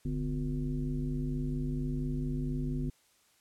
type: tone with frequency modulation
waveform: sine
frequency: 146.83 Hz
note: D3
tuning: in tune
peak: -30 dBFS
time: 0.05-2.9 s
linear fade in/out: 5 ms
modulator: 106 Hz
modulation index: 1.3
effects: white hiss -67 dBFS RMS until 3.4 s + low-pass 11000 Hz 12 dB/octave